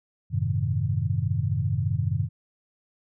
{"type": "chord", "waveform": "sine", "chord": "F# diminished seventh", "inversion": "none", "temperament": "equal with one note detuned", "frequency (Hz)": [92.5, 107.18, 130.81, 155.56], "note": ["F#2", "A2", "C3", "Eb3"], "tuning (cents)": [0, -45, 0, 0], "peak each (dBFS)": [-28, -27, -28, -30], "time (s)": [0.3, 2.29], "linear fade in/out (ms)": 50, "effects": []}